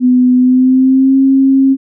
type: tone with pitch glide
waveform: sine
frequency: 250.8 to 268.8 Hz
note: B3 to C4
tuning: +27 to +47 cents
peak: -5 dBFS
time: 0-1.77 s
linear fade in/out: 50 ms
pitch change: +120 cents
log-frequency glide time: 0.35-1.17 s
effects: none